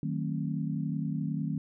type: chord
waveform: sine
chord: D# diminished seventh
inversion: none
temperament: just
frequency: 155.56 / 186.68 / 224 / 268.8 Hz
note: D#3 / F#3 / A3 / C4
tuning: 0 / +16 / +31 / +47 cents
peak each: -32 / -36 / -36 / -37 dBFS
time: 0.03-1.58 s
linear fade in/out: 2 ms
effects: none